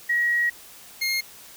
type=tone pair in turn; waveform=sine / 25% pulse; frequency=1904 / 2137 Hz; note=A#6 / C7; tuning=+36 / +36 cents; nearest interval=major second; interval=200 cents; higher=second; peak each=-19 dBFS; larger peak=neither; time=0.09-0.5 / 1.01-1.21 s; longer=first; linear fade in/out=10 ms; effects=white hiss -46 dBFS RMS until 1.56 s